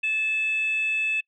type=tone with frequency modulation; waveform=sine; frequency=2613 Hz; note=E7; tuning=16 cents flat; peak=-21 dBFS; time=0.03-1.21 s; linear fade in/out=10 ms; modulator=867 Hz; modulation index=0.22; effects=noise-tail reverb RT60 0.1 s tail -24 dB re dry + tanh soft clip ceiling -18 dBFS